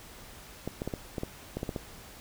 clicks, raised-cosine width 2 ms, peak -19 dBFS, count 10, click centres 0.676 / 0.819 / 0.876 / 0.938 / 1.182 / 1.234 / 1.57 / 1.631 / 1.692 / 1.762 s, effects pink hiss -49 dBFS RMS until 2.2 s

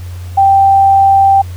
sine tone, 784 Hz, G5, in tune, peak -4 dBFS, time 0.37-1.42 s, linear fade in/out 10 ms, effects added 89 Hz sine -22 dBFS peak until 1.56 s + pink hiss -39 dBFS RMS until 1.56 s

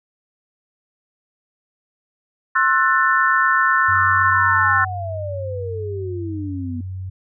sine chord, F# half-diminished seventh, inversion second, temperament just, 1065.6 / 1332 / 1480 / 1776 Hz, C6 / E6 / F#6 / A6, +31 / +18 / 0 / +16 cents, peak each -19 dBFS, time 2.55-4.85 s, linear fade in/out 10 ms
sine tone with pitch glide, 95.6 to 93.58 Hz, G2 to F#2, -43 to +20 cents, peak -26 dBFS, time 3.88-7.1 s, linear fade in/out 10 ms, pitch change -37 cents, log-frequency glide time 6.02-6.78 s
sine exponential sweep, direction down, 1318.5 to 240 Hz, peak -26 dBFS, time 3.91-6.81 s, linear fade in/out 5 ms
effects none

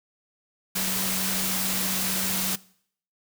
sine tone in noise, 189.1 Hz, F#3, 38 cents sharp, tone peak -33 dBFS, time 0.75-2.56 s, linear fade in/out 10 ms, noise white, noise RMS -27 dBFS, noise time 0.75-2.56 s, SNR -9 dB, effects noise-tail reverb RT60 0.6 s tail -21 dB re dry

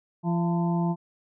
harmonic tone with a mistuned harmonic, 170.7 Hz, F3, 39 cents flat, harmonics 1 / 2 / 4 / 5 / 6, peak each -23 / -32 / -35 / -34 / -41 dBFS, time 0.23-0.96 s, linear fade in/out 50 ms, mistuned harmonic 5, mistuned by +66 cents, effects none

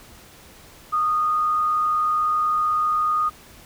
sine tone with frequency modulation, 1234 Hz, D#6, 15 cents flat, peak -18 dBFS, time 0.92-3.3 s, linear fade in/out 20 ms, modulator 95.8 Hz, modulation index 0.24, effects pink hiss -47 dBFS RMS until 3.65 s

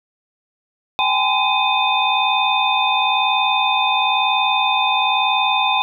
sine tone cluster, 780 / 841 / 1021 / 2509 / 3593 Hz, G5 / G#5 / C6 / D#7 / A7, -9 / +22 / -43 / +14 / +36 cents, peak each -21 dBFS, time 0.99-5.82 s, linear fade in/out 0 ms, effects none

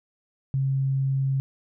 sine tone, 135.1 Hz, C#3, 44 cents flat, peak -21 dBFS, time 0.54-1.4 s, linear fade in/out 0 ms, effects none

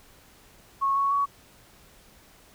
sine tone with pitch steps, 1097 / 1110.4 / 1123.9 Hz, C#6 / C#6 / C#6, -18 / +3 / +24 cents, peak -21 dBFS, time 0.81-1.26 s, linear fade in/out 20 ms, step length 150 ms, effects pink hiss -55 dBFS RMS until 2.54 s

